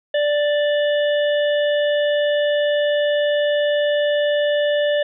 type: harmonic tone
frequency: 587.3 Hz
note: D5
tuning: in tune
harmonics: 1 / 3 / 5 / 6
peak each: -16 / -26 / -30 / -32 dBFS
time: 0.14-5.03 s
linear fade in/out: 5 ms
effects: none